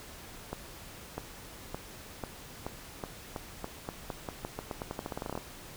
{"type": "accelerating click train", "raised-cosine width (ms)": 1, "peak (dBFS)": -21, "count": 26, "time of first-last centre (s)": [0.53, 5.376], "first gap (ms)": 650, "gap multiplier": 0.87, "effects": ["pink hiss -48 dBFS RMS until 5.76 s"]}